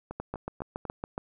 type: two click trains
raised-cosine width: 1 ms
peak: -23 / -19 dBFS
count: 4 / 8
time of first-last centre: 0.11-0.853 / 0.2-1.179 s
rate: 4.04 / 7.15 Hz
effects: none